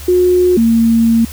sine tone pair in turn, 361 / 228.6 Hz, F#4 / A#3, -43 / -34 cents, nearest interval minor sixth, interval 791 cents, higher first, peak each -7 dBFS, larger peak neither, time 0.08-0.57 / 0.57-1.25 s, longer second, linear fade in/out 5 ms, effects added 74 Hz sine -28 dBFS peak until 1.32 s + white hiss -33 dBFS RMS until 1.32 s

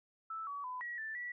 sine tone with pitch steps, 1317 / 1136 / 1005 / 1916 / 1766 / 1947 Hz, E6 / C#6 / B5 / A#6 / A6 / B6, -2 / +42 / +30 / +47 / +6 / -25 cents, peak -39 dBFS, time 0.3-1.32 s, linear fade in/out 5 ms, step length 170 ms, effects none

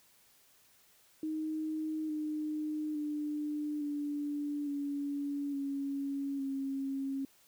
sine tone with pitch steps, 312.3 / 305.2 / 298.2 / 291.4 / 284.7 / 278.2 / 271.9 Hz, D#4 / D#4 / D4 / D4 / C#4 / C#4 / C#4, +7 / -33 / +27 / -13 / +46 / +6 / -33 cents, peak -33 dBFS, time 1.23-7.25 s, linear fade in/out 2 ms, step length 860 ms, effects white hiss -65 dBFS RMS until 7.47 s

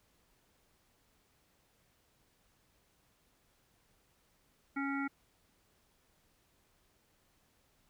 harmonic tone, 277.2 Hz, C#4, in tune, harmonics 1 / 3 / 5 / 7 / 8, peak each -35 / -44 / -40 / -45 / -45 dBFS, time 4.76-5.08 s, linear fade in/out 10 ms, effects pink hiss -72 dBFS RMS until 7.89 s

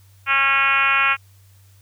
sine tone with frequency modulation, 1915 Hz, A#6, 46 cents sharp, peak -14 dBFS, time 0.26-1.17 s, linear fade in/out 50 ms, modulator 274 Hz, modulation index 3, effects added 97 Hz sine -48 dBFS peak until 1.81 s + white hiss -58 dBFS RMS until 1.81 s

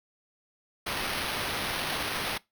white noise with sample-and-hold, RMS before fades -32 dBFS, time 0.86-2.38 s, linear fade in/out 10 ms, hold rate 7350 Hz, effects noise-tail reverb RT60 0.2 s tail -22 dB re dry

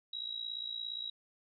sine tone with amplitude modulation, 3858 Hz, B7, 41 cents flat, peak -34 dBFS, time 0.13-1.1 s, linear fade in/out 5 ms, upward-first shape sine, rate 57.3 Hz, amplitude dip 80%, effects none

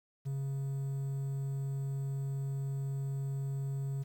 triangle tone with quantisation, 137.2 Hz, C#3, 17 cents flat, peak -31 dBFS, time 0.25-4.04 s, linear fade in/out 20 ms, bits 10, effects none

